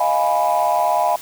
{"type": "chord", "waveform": "sine", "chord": "F half-diminished seventh", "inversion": "third", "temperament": "equal", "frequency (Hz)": [622.3, 698.5, 830.6, 987.8], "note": ["Eb5", "F5", "Ab5", "Cb6"], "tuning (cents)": [0, 0, 0, 0], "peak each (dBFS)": [-21, -18, -19, -20], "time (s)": [0, 1.16], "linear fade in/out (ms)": 5, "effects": ["tanh soft clip ceiling -8 dBFS", "white hiss -37 dBFS RMS until 1.21 s"]}